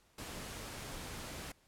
pink noise, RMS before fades -45 dBFS, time 0.18-1.52 s, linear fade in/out 5 ms, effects pink hiss -69 dBFS RMS until 1.67 s + low-pass 12000 Hz 12 dB/octave

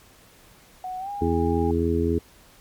sine tone with pitch glide, 740 to 811.7 Hz, F#5 to G#5, 0 to -40 cents, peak -29 dBFS, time 0.84-1.71 s, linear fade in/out 2 ms, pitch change +160 cents, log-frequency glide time 0.99-1.1 s
harmonic tone, 83.7 Hz, E2, 27 cents sharp, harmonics 1 / 2 / 3 / 4 / 5, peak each -25 / -31 / -26 / -26 / -25 dBFS, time 1.21-2.19 s, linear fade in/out 10 ms
effects pink hiss -53 dBFS RMS until 2.6 s + MP3 96 kbps

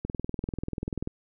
click train, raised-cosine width 3 ms, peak -18 dBFS, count 22, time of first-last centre 0.05-1.074 s, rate 20.5 Hz, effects none

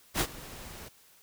pink noise with ADSR envelope, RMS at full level -25 dBFS, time 0.14-0.89 s, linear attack 62 ms, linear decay 62 ms, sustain -20 dB, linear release 15 ms, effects white hiss -60 dBFS RMS until 1.22 s

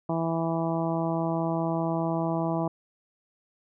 harmonic tone, 164.81 Hz, E3, in tune, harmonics 1 / 2 / 3 / 4 / 5 / 6 / 7, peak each -29 / -30 / -38 / -31 / -35 / -36 / -41 dBFS, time 0.09-2.68 s, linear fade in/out 5 ms, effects none

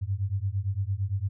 sine beating tone pair, 93.9 / 102.7 Hz, F#2 / G#2, +26 / -19 cents, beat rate 8.8 Hz, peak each -29 dBFS, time 0.01-1.29 s, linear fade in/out 20 ms, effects none

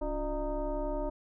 sine tone with frequency modulation, 284.9 Hz, C#4, 48 cents sharp, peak -30 dBFS, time 0.01-1.1 s, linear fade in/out 10 ms, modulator 319 Hz, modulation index 1.7, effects none

